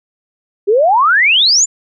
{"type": "exponential sweep", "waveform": "sine", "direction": "up", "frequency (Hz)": [383.2, 7390], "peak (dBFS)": -7, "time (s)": [0.67, 1.66], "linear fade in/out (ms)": 20, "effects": []}